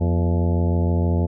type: harmonic tone with a mistuned harmonic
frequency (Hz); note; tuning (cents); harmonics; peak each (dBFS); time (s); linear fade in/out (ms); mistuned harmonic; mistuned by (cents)
86.2; F2; -22; 1 / 2 / 3 / 4 / 5 / 6 / 7 / 8 / 10; -18 / -24 / -28 / -30 / -32 / -34 / -35 / -36 / -38; 0-1.27; 20; 3; -89
effects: none